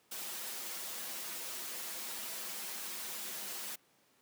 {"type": "noise with comb filter", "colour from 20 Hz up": "white", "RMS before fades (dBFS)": -42, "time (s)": [0.11, 3.76], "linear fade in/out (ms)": 10, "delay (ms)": 6.9, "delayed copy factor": -1, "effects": ["pink hiss -69 dBFS RMS until 4.21 s", "high-pass 200 Hz 12 dB/octave"]}